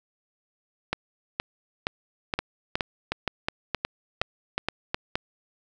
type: two click trains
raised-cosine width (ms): 0.3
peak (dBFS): -9 / -9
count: 10 / 8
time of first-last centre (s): 0.93-5.155 / 2.39-4.945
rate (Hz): 2.13 / 2.74
effects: none